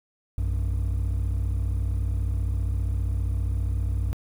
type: tone pair together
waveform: triangle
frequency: 60.09 / 95 Hz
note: B1 / F#2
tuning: -47 / +46 cents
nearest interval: minor sixth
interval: 793 cents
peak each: -22 / -24 dBFS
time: 0.38-4.13 s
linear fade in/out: 0 ms
effects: tanh soft clip ceiling -17 dBFS + 9-bit